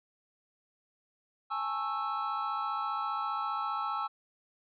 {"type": "chord", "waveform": "triangle", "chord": "A major seventh", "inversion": "third", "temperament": "just", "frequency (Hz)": [825, 880, 1100, 1320], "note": ["G#5", "A5", "C#6", "E6"], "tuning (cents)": [-12, 0, -14, 2], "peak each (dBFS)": [-36, -38, -36, -32], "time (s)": [1.5, 4.08], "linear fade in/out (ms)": 20, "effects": ["resampled to 11025 Hz"]}